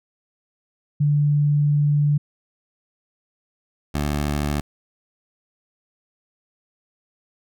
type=tone pair in turn; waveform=sine / 15% pulse; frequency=146.5 / 73.25 Hz; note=D3 / D2; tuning=-4 / -4 cents; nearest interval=octave; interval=1200 cents; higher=first; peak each=-15 dBFS; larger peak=neither; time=1-2.18 / 3.94-4.61 s; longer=first; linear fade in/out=10 ms; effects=none

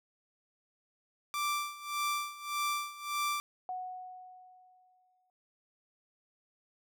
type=tone with tremolo; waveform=sawtooth; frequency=1174.7 Hz; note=D6; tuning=in tune; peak=-26 dBFS; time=1.34-3.4 s; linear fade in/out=0 ms; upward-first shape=sine; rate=1.7 Hz; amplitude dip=85%
type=tone with exponential decay; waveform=sine; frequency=737 Hz; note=F#5; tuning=7 cents flat; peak=-34 dBFS; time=3.69-5.3 s; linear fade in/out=1 ms; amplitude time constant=350 ms
effects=none

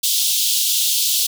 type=high-pass noise; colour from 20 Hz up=pink; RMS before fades=-18 dBFS; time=0.03-1.27 s; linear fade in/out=10 ms; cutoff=3100 Hz; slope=48 dB/octave; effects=none

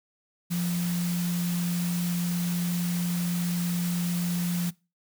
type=tone in noise; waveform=sine; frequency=174.61 Hz; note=F3; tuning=in tune; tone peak=-25 dBFS; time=0.5-4.71 s; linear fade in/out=20 ms; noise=white; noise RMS=-37 dBFS; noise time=0.5-4.71 s; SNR=+9 dB; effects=noise-tail reverb RT60 0.3 s tail -23 dB re dry

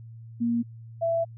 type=tone pair in turn; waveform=sine; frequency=234.9 / 666.3 Hz; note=A#3 / E5; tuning=+13 / +18 cents; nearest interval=octave + tritone; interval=1805 cents; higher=second; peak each=-22 dBFS; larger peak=neither; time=0.4-0.63 / 1.01-1.25 s; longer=second; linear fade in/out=20 ms; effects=added 114 Hz sine -41 dBFS peak until 1.37 s

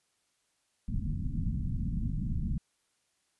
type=low-pass noise; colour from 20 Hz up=pink; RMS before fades=-32 dBFS; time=0.88-2.58 s; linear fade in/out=0 ms; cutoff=240 Hz; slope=48 dB/octave; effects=white hiss -75 dBFS RMS until 3.39 s + resampled to 24000 Hz

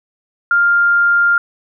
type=tone; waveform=sine; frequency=1400 Hz; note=F6; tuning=4 cents sharp; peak=-9 dBFS; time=0.51-1.38 s; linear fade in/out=2 ms; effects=none

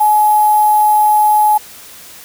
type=tone with sample-and-hold; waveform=sine; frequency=846 Hz; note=G#5; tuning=32 cents sharp; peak=-7 dBFS; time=0-1.58 s; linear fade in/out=10 ms; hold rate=11025 Hz; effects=white hiss -36 dBFS RMS until 2.24 s

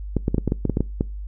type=clicks; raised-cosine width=3 ms; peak=-7 dBFS; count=11; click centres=0.167 / 0.281 / 0.345 / 0.382 / 0.477 / 0.521 / 0.653 / 0.697 / 0.771 / 0.806 / 1.009 s; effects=noise-tail reverb RT60 0.3 s tail -24 dB re dry + added 50 Hz sine -29 dBFS peak until 1.27 s

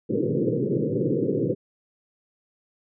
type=band-pass noise; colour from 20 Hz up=white; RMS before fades=-24 dBFS; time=0.09-1.55 s; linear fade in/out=20 ms; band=110 to 510 Hz; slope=96 dB/octave; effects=none

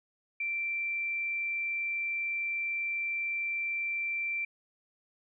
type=tone; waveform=sine; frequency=2349 Hz; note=D7; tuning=in tune; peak=-30 dBFS; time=0.4-4.45 s; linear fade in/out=5 ms; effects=none

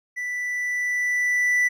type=tone with level ramp; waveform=triangle; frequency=1975.5 Hz; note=B6; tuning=in tune; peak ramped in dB=-25 to -15 dBFS; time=0.16-1.69 s; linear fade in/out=20 ms; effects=none

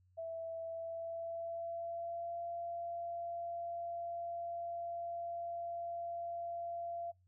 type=tone with pitch glide; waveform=sine; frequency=659.3 to 685.3 Hz; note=E5 to F5; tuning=0 to -33 cents; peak=-39 dBFS; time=0.17-7.12 s; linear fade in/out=20 ms; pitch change=+67 cents; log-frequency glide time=0.62-2.4 s; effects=noise-tail reverb RT60 0.2 s tail -24 dB re dry + added 91 Hz sine -67 dBFS peak until 7.27 s

